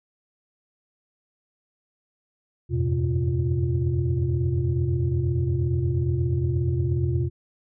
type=tone cluster; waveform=sine; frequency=85.5 / 94 / 111 / 127.8 / 348.7 Hz; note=F2 / F#2 / A2 / C3 / F4; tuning=-36 / +28 / +16 / -40 / -3 cents; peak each=-25 / -31 / -31 / -23 / -30 dBFS; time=2.69-7.3 s; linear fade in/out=50 ms; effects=tanh soft clip ceiling -12 dBFS